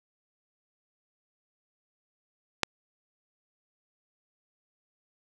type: click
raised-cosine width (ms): 0.2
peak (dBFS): -5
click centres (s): 2.633
effects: none